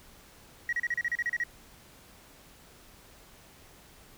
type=tone bursts; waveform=sine; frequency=1906 Hz; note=A#6; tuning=38 cents sharp; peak=-25 dBFS; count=11; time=0.69-1.437 s; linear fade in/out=2 ms; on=37 ms; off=34 ms; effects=tanh soft clip ceiling -23 dBFS + pink hiss -55 dBFS RMS until 4.17 s